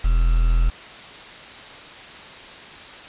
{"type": "tone with quantisation", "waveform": "triangle", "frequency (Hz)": 41.43, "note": "E1", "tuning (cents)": 9, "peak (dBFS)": -12, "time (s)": [0.04, 0.7], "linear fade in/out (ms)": 10, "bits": 6, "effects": ["white hiss -39 dBFS RMS until 3.08 s", "resampled to 8000 Hz"]}